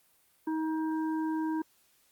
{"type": "harmonic tone", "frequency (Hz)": 316.5, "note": "D#4", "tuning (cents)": 30, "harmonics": [1, 3, 5], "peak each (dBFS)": [-29, -38, -47], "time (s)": [0.47, 1.62], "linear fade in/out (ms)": 5, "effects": ["white hiss -67 dBFS RMS until 2.11 s", "Opus 32 kbps"]}